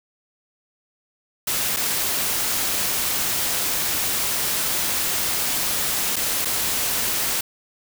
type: noise with dropouts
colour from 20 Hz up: white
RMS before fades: -23 dBFS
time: 1.47-7.41 s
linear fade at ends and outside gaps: 5 ms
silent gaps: 1.764-1.768 / 6.159-6.164 / 6.449-6.454 s
effects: none